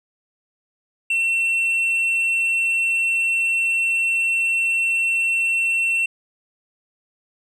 sine tone with tanh clipping, 2704 Hz, E7, 43 cents sharp, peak -18 dBFS, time 1.1-6.06 s, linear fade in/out 5 ms, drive 3 dB, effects none

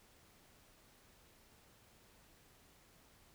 silence, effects pink hiss -66 dBFS RMS until 3.34 s

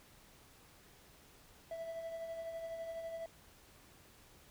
triangle tone with tremolo, 660 Hz, E5, 2 cents sharp, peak -37 dBFS, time 1.71-3.26 s, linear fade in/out 2 ms, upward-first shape triangle, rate 12 Hz, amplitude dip 50%, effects pink hiss -62 dBFS RMS until 4.5 s

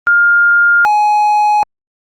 sine / triangle tone pair in turn, 1408 / 839.1 Hz, F6 / G#5, +14 / +18 cents, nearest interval major sixth, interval 896 cents, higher first, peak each -6 dBFS, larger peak neither, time 0.07-0.85 / 0.85-1.63 s, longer neither, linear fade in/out 0 ms, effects Opus 32 kbps

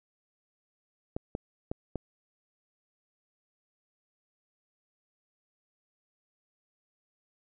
clicks, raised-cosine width 2 ms, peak -19 dBFS, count 4, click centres 1.165 / 1.351 / 1.715 / 1.957 s, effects none

